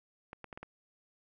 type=clicks; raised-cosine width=0.5 ms; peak=-29 dBFS; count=5; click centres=0.331 / 0.443 / 0.528 / 0.575 / 0.63 s; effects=none